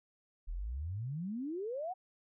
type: exponential sweep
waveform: sine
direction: up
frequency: 36.71 to 774 Hz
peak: -36 dBFS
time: 0.47-1.94 s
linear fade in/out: 20 ms
effects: none